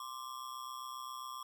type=ring-modulated tone; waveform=square; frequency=1108.7 Hz; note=C#6; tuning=in tune; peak=-40 dBFS; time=0-1.43 s; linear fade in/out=2 ms; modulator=63.7 Hz; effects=none